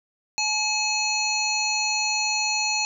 harmonic tone, 853 Hz, G#5, 46 cents sharp, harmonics 1 / 3 / 5 / 7 / 8, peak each -29 / -26 / -27 / -30 / -31 dBFS, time 0.38-2.85 s, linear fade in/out 0 ms, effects none

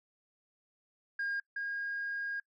sine tone pair in turn, 1619 / 1627.3 Hz, G#6 / G#6, -45 / -36 cents, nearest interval unison, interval 9 cents, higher second, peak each -30 / -33 dBFS, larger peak first, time 1.19-1.4 / 1.56-2.4 s, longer second, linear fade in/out 5 ms, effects noise-tail reverb RT60 0.1 s tail -24 dB re dry + tanh soft clip ceiling -30 dBFS

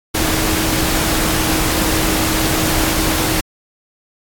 sine tone in noise, 317.5 Hz, D#4, 35 cents sharp, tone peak -21 dBFS, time 0.14-3.41 s, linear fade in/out 10 ms, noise pink, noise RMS -17 dBFS, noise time 0.14-3.41 s, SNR -7 dB, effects AAC 64 kbps

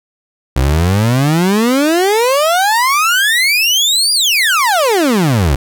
30% pulse exponential two-way sweep, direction up then down, 61.74 to 4913 to 61.74 Hz, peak -7 dBFS, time 0.56-5.56 s, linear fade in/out 5 ms, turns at 4.13 s, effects none

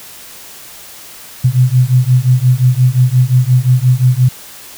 sine beating tone pair, 123.9 / 129.6 Hz, B2 / C3, +6 / -16 cents, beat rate 5.7 Hz, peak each -10 dBFS, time 1.44-4.29 s, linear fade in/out 10 ms, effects white hiss -34 dBFS RMS until 4.77 s

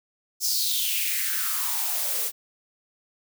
blue noise with high-pass filter sweep, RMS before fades -26 dBFS, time 0.4-2.32 s, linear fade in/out 50 ms, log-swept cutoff 5700 to 410 Hz, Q 4.8, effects none

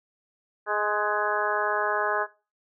harmonic tone with a mistuned harmonic, 208.9 Hz, G#3, 10 cents sharp, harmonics 2 / 3 / 4 / 5 / 6 / 7 / 8, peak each -31 / -31 / -31 / -31 / -31 / -31 / -31 dBFS, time 0.66-2.27 s, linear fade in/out 50 ms, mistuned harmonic 7, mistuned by +34 cents, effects noise-tail reverb RT60 0.3 s tail -18 dB re dry

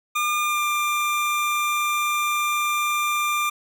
25% pulse tone with pitch glide, 1208 to 1192.1 Hz, D6 to D6, +48 to +26 cents, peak -17 dBFS, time 0.15-3.5 s, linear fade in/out 10 ms, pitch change -22 cents, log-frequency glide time 0.39-0.63 s, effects none

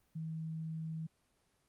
sine tone, 160.2 Hz, E3, 49 cents flat, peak -38 dBFS, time 0.15-1.07 s, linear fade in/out 10 ms, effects pink hiss -75 dBFS RMS until 1.68 s + Opus 24 kbps

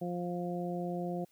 harmonic tone, 175.9 Hz, F3, 13 cents sharp, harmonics 1 / 2 / 3 / 4, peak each -36 / -39 / -41 / -41 dBFS, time 0.01-1.25 s, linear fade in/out 10 ms, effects white hiss -70 dBFS RMS until 1.31 s

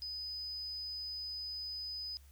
sine tone, 5000 Hz, D#8, 8 cents sharp, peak -39 dBFS, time 0.02-2.17 s, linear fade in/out 0 ms, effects added 69 Hz sine -56 dBFS peak until 2.31 s + white hiss -67 dBFS RMS until 2.31 s

